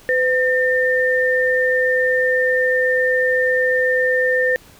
sine tone pair together, 506.8 / 1807 Hz, B4 / A6, +45 / +46 cents, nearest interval octave + minor seventh, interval 2201 cents, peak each -17 dBFS, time 0.09-4.56 s, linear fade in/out 0 ms, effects pink hiss -47 dBFS RMS until 4.79 s

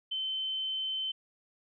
sine tone, 3075 Hz, G7, 34 cents flat, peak -31 dBFS, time 0.11-1.12 s, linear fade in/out 10 ms, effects none

